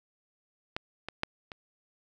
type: clicks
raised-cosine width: 0.3 ms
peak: -16 / -20 / -12 / -25 dBFS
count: 4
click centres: 0.765 / 1.086 / 1.234 / 1.518 s
effects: none